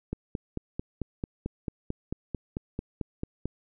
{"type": "click train", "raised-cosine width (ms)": 3, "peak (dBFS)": -18, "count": 16, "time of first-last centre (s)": [0.13, 3.456], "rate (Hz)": 4.51, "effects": []}